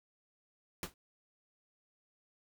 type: noise with exponential decay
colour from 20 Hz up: pink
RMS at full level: -35 dBFS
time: 0.83-0.94 s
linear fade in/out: 1 ms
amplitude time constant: 23 ms
effects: none